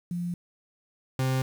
sine / 40% pulse tone pair in turn, 174.61 / 130.81 Hz, F3 / C3, 0 / 0 cents, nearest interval perfect fourth, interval 500 cents, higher first, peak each -28 / -23 dBFS, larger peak second, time 0.11-0.34 / 1.19-1.42 s, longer neither, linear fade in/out 2 ms, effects 9-bit

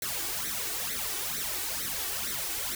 white noise with flanger, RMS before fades -33 dBFS, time 0.02-2.75 s, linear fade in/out 2 ms, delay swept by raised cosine 0.5 to 2.7 ms, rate 2.2 Hz, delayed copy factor +0.85, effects none

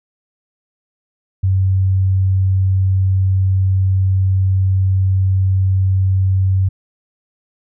sine tone, 95 Hz, F#2, 46 cents sharp, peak -11 dBFS, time 1.43-6.69 s, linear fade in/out 10 ms, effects none

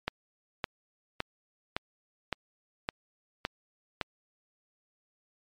click train, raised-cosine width 0.3 ms, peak -13 dBFS, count 8, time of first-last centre 0.08-4.013 s, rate 1.78 Hz, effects MP3 64 kbps

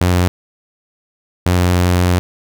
sawtooth tone pair in turn, 89.4 / 89.4 Hz, F2 / F2, +41 / +41 cents, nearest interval unison, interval 0 cents, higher neither, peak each -7 dBFS, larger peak neither, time 0.01-0.28 / 1.46-2.19 s, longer second, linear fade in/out 0 ms, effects none

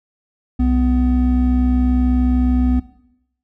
triangle tone pair together, 63.7 / 250.4 Hz, C2 / B3, -46 / +24 cents, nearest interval 2 octaves, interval 2370 cents, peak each -14 dBFS, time 0.59-2.8 s, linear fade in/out 10 ms, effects noise-tail reverb RT60 0.8 s tail -17 dB re dry

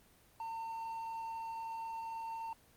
triangle tone, 906 Hz, A#5, 50 cents flat, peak -37 dBFS, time 0.4-2.53 s, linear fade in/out 2 ms, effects pink hiss -65 dBFS RMS until 2.76 s + Opus 24 kbps

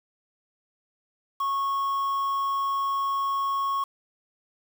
triangle tone with quantisation, 1100 Hz, C#6, 14 cents flat, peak -22 dBFS, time 1.4-3.84 s, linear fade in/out 5 ms, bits 7, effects none

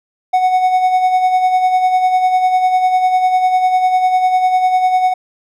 triangle tone with tremolo, 740 Hz, F#5, in tune, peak -6 dBFS, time 0.33-5.14 s, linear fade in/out 10 ms, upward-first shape sine, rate 10 Hz, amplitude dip 50%, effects none

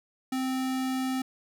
square tone, 260.5 Hz, C4, 7 cents flat, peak -28 dBFS, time 0.32-1.22 s, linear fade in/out 5 ms, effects none

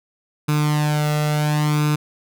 sawtooth tone with flanger, 150.1 Hz, D3, 38 cents sharp, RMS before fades -19 dBFS, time 0.48-1.96 s, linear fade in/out 10 ms, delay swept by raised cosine 0.79 to 1.51 ms, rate 0.71 Hz, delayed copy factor +0.7, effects none

